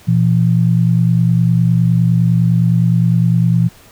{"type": "tone pair together", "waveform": "sine", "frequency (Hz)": [120.21, 170], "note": ["B2", "F3"], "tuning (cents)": [-46, -46], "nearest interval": "tritone", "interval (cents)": 600, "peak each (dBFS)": -12, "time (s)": [0.07, 3.69], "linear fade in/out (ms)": 20, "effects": ["pink hiss -44 dBFS RMS until 3.91 s"]}